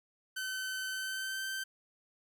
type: tone with pitch glide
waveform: sawtooth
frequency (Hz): 1527 to 1551.9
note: G6 to G6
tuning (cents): -46 to -18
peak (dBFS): -32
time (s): 0.36-1.64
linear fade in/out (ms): 10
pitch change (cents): +28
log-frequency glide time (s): 0.9-1.45
effects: none